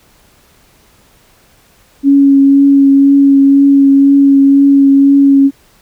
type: tone with vibrato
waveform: sine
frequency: 277.2 Hz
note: C#4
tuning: in tune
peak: -3 dBFS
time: 2.03-5.51 s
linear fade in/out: 50 ms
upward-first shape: triangle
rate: 2 Hz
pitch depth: 16 cents each way
effects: pink hiss -48 dBFS RMS until 5.81 s